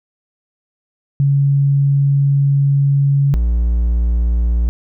sine / triangle tone pair in turn, 139.9 / 58.31 Hz, C#3 / A#1, +16 / +1 cents, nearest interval octave + minor third, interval 1515 cents, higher first, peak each -10 dBFS, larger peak neither, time 1.2-3.34 / 3.34-4.69 s, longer first, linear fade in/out 0 ms, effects none

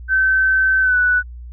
sine tone with pitch glide, 1538 to 1482.2 Hz, G6 to F#6, -33 to +3 cents, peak -12 dBFS, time 0.08-1.23 s, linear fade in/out 50 ms, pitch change -64 cents, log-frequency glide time 0.81-0.97 s, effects added 60 Hz sine -31 dBFS peak until 1.52 s

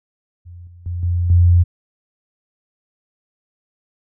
sine tone with level steps, 87.4 Hz, F2, 2 cents sharp, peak -34 / -39 / -21 / -15 / -8 dBFS, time 0.45-1.64 s, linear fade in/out 20 ms, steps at 0.67 / 0.86 / 1.03 / 1.3 s, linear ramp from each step 2 ms, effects none

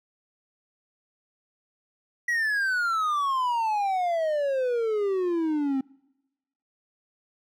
triangle exponential sweep, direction down, 1939 to 261.6 Hz, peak -21 dBFS, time 2.28-5.81 s, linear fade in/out 5 ms, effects noise-tail reverb RT60 1.0 s tail -26 dB re dry

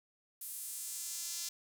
sawtooth tone with high-pass filter sweep, 342.1 Hz, F4, 36 cents flat, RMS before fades -42 dBFS, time 0.41-1.49 s, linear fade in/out 5 ms, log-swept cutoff 11000 to 5500 Hz, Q 1.5, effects none

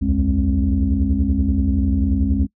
sine tone cluster, 62 / 72 / 82.8 / 206.3 / 269.9 Hz, B1 / D2 / E2 / G#3 / C#4, +7 / -34 / +8 / -11 / -46 cents, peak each -21 dBFS, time 0.01-2.47 s, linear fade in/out 20 ms, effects noise-tail reverb RT60 0.1 s tail -23 dB re dry + tanh soft clip ceiling -7 dBFS

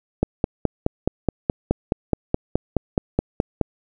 click train, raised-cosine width 2 ms, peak -4 dBFS, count 17, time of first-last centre 0.23-3.613 s, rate 4.73 Hz, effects none

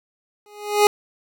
25% pulse tone with exponential growth, 415.3 Hz, G#4, in tune, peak -5 dBFS, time 0.46-0.87 s, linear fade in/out 1 ms, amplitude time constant 87 ms, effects none

